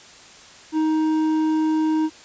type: tone with hard clipping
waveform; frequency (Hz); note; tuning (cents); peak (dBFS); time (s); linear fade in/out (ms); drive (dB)
triangle; 313.5; D#4; +13; -19; 0.72-2.1; 50; 10
effects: white hiss -45 dBFS RMS until 2.24 s + resampled to 16000 Hz